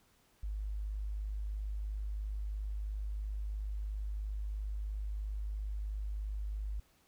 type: tone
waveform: sine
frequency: 51.5 Hz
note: G#1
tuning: 14 cents flat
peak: -35 dBFS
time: 0.43-6.8 s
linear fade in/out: 5 ms
effects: pink hiss -69 dBFS RMS until 7.07 s